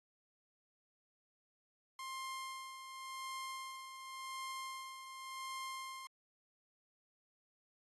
sawtooth tone with tremolo, 1057 Hz, C6, 17 cents sharp, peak -38 dBFS, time 1.99-6.07 s, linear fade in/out 2 ms, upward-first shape sine, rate 0.9 Hz, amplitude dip 55%, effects AAC 32 kbps

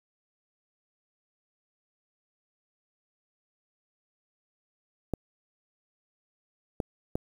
clicks, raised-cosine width 2 ms, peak -15 dBFS, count 3, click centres 5.137 / 6.802 / 7.155 s, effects 8-bit

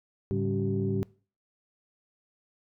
sine tone cluster, 105.6 / 140.6 / 195.9 / 279.8 / 383.7 Hz, G#2 / C#3 / G3 / C#4 / G4, +29 / +25 / -1 / +16 / -37 cents, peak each -30 / -34 / -31 / -36 / -31 dBFS, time 0.31-1.03 s, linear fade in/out 0 ms, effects noise-tail reverb RT60 0.4 s tail -23 dB re dry + tanh soft clip ceiling -16 dBFS

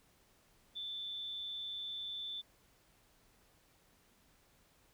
sine tone with amplitude modulation, 3520 Hz, A7, in tune, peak -38 dBFS, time 0.75-2.42 s, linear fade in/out 20 ms, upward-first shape sine, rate 197 Hz, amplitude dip 40%, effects pink hiss -69 dBFS RMS until 4.93 s

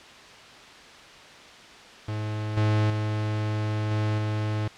45% pulse tone with level steps, 106.9 Hz, A2, 49 cents flat, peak -28 / -20 / -25 / -23 / -25 dBFS, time 2.08-4.68 s, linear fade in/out 5 ms, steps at 2.57 / 2.9 / 3.91 / 4.18 s, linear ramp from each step 2 ms, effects white hiss -46 dBFS RMS until 4.77 s + low-pass 4000 Hz 12 dB/octave

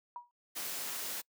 sine tone with exponential decay, 963 Hz, B5, 44 cents flat, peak -37 dBFS, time 0.16-0.31 s, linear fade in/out 1 ms, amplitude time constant 32 ms
white noise, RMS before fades -39 dBFS, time 0.55-1.22 s, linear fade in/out 20 ms
effects noise-tail reverb RT60 0.1 s tail -25 dB re dry + high-pass 200 Hz 12 dB/octave

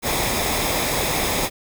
pink noise with comb filter, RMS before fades -22 dBFS, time 0.02-1.5 s, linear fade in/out 50 ms, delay 0.68 ms, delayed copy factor -0.5, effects none

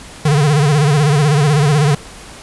square tone with vibrato, 146.83 Hz, D3, in tune, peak -10 dBFS, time 0.25-1.95 s, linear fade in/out 5 ms, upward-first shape sine, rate 16 Hz, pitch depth 110 cents each way, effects pink hiss -35 dBFS RMS until 2.42 s + resampled to 24000 Hz

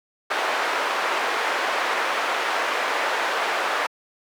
white band-pass noise, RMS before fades -24 dBFS, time 0.3-3.87 s, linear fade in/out 10 ms, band 480 to 1600 Hz, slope 12 dB/octave, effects high-pass 300 Hz 12 dB/octave

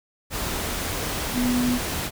sine tone in noise, 246.9 Hz, B3, in tune, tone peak -20 dBFS, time 1.33-1.8 s, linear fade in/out 50 ms, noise pink, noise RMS -28 dBFS, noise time 0.3-2.11 s, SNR +5 dB, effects none

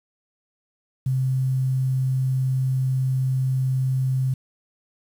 sine tone with quantisation, 130.8 Hz, C3, in tune, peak -19 dBFS, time 1.06-4.34 s, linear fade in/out 5 ms, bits 8, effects none

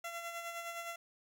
15% pulse tone with tremolo, 680 Hz, F5, 46 cents flat, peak -33 dBFS, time 0.04-0.96 s, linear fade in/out 5 ms, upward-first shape sine, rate 9.7 Hz, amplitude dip 45%, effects none

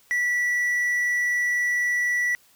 triangle tone with quantisation, 1954 Hz, B6, 19 cents flat, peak -19 dBFS, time 0.11-2.35 s, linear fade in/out 0 ms, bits 8, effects white hiss -58 dBFS RMS until 2.55 s

